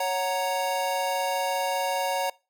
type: chord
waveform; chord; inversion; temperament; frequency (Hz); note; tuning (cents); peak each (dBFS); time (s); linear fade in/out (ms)
square; F# major; second; equal; 554.4 / 740 / 932.3; C#5 / F#5 / A#5; 0 / 0 / 0; -30; 0-2.3; 5
effects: noise-tail reverb RT60 0.3 s tail -23 dB re dry